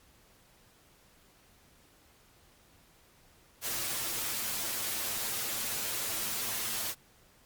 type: noise with comb filter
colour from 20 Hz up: white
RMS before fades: -34 dBFS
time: 3.61-6.95 s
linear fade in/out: 50 ms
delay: 8.8 ms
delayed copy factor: +0.9
effects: pink hiss -62 dBFS RMS until 7.45 s + MP3 96 kbps